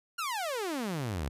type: exponential sweep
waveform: sawtooth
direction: down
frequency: 1439 to 63.1 Hz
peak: -28 dBFS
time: 0.18-1.29 s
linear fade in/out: 10 ms
effects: resampled to 32000 Hz